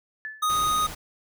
sine tone with exponential decay, 1739 Hz, A6, 21 cents flat, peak -29 dBFS, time 0.25-0.57 s, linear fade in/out 0 ms, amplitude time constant 69 ms
square tone, 1244.5 Hz, D#6, in tune, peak -22 dBFS, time 0.42-0.87 s, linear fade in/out 10 ms
pink noise, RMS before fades -37 dBFS, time 0.49-0.95 s, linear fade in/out 10 ms
effects none

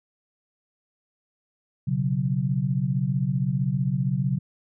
sine chord, B suspended second, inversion none, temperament just, 123.47 / 138.9 / 185.21 Hz, B2 / C#3 / F#3, 0 / +4 / +2 cents, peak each -28 / -24 / -27 dBFS, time 1.87-4.39 s, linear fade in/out 10 ms, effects none

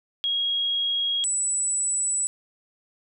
sine tone pair in turn, 3288 / 7923 Hz, G#7 / B8, -18 / +5 cents, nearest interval octave + minor third, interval 1523 cents, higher second, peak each -22 dBFS, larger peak neither, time 0.24-1.24 / 1.24-2.27 s, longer second, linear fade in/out 0 ms, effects none

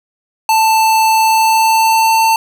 square tone with pitch glide, 884 to 895.3 Hz, A5 to A5, +8 to +30 cents, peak -9 dBFS, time 0.49-2.36 s, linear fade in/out 2 ms, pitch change +22 cents, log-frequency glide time 1.18-2.23 s, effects none

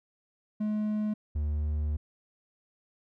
triangle tone pair in turn, 212.4 / 74.88 Hz, G#3 / D2, +39 / +34 cents, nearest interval octave + tritone, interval 1805 cents, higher first, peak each -25 dBFS, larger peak neither, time 0.6-1.14 / 1.35-1.97 s, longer second, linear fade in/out 10 ms, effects none

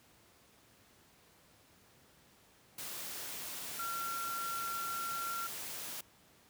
sine tone in noise, 1369 Hz, F6, 35 cents flat, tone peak -37 dBFS, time 3.79-5.47 s, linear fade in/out 5 ms, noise white, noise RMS -43 dBFS, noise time 2.78-6.01 s, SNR +3 dB, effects pink hiss -64 dBFS RMS until 6.49 s + high-pass 80 Hz 12 dB/octave

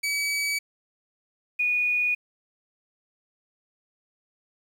sawtooth / sine tone pair in turn, 2282 / 2461 Hz, C#7 / D#7, +50 / -20 cents, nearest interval minor second, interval 130 cents, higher second, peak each -21 dBFS, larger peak neither, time 0.03-0.59 / 1.59-2.15 s, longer neither, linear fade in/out 10 ms, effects low-pass 12000 Hz 12 dB/octave + 9-bit

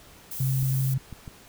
violet noise, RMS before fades -35 dBFS, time 0.31-0.94 s, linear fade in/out 5 ms
sine tone, 132.8 Hz, C3, 26 cents sharp, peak -22 dBFS, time 0.4-0.98 s, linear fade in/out 5 ms
clicks, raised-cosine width 5 ms, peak -26 dBFS, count 3, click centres 0.629 / 1.127 / 1.278 s
effects pink hiss -51 dBFS RMS until 1.48 s

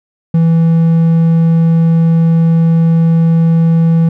triangle tone, 164.81 Hz, E3, in tune, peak -4 dBFS, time 0.34-4.09 s, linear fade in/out 5 ms, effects none

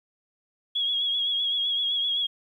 sine tone with vibrato, 3322 Hz, G#7, in tune, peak -23 dBFS, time 0.75-2.27 s, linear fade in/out 10 ms, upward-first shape triangle, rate 7.8 Hz, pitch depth 47 cents each way, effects 10-bit

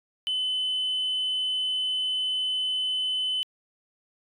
sine tone, 3027 Hz, F#7, 39 cents sharp, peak -23 dBFS, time 0.27-3.43 s, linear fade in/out 0 ms, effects tanh soft clip ceiling -22 dBFS

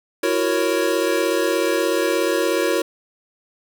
square chord, F# dominant seventh, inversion third, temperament equal with one note detuned, 333.3 / 370 / 466.2 / 554.4 Hz, E4 / F#4 / A#4 / C#5, +19 / 0 / 0 / 0 cents, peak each -24 dBFS, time 0.23-2.82 s, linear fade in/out 5 ms, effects none

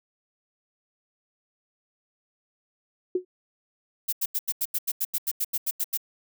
sine tone with exponential decay, 365.3 Hz, F#4, 22 cents flat, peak -18 dBFS, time 3.15-3.25 s, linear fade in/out 5 ms, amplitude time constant 21 ms
violet noise bursts, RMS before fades -26 dBFS, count 15, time 4.08-5.975 s, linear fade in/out 10 ms, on 47 ms, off 85 ms
effects none

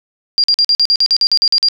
sine tone bursts, 4777 Hz, D8, 29 cents sharp, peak -8 dBFS, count 13, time 0.38-1.686 s, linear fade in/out 0 ms, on 58 ms, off 46 ms, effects 8-bit

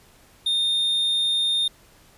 triangle tone, 3650 Hz, A#7, 37 cents flat, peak -18 dBFS, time 0.46-1.68 s, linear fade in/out 5 ms, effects pink hiss -54 dBFS RMS until 2.17 s + resampled to 32000 Hz

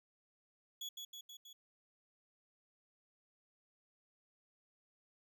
35% pulse tone with echo, 3375 Hz, G#7, 27 cents sharp, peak -40 dBFS, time 0.81-0.89 s, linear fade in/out 5 ms, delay 160 ms, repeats 4, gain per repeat -3 dB, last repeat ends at 1.53 s, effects none

